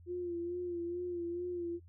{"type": "tone with vibrato", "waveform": "sine", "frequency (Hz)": 349.2, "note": "F4", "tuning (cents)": 0, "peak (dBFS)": -35, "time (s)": [0.06, 1.8], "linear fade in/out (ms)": 50, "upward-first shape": "sine", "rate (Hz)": 2.3, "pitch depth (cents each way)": 41, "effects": ["noise-tail reverb RT60 0.1 s tail -24 dB re dry", "added 86 Hz sine -54 dBFS peak until 1.88 s"]}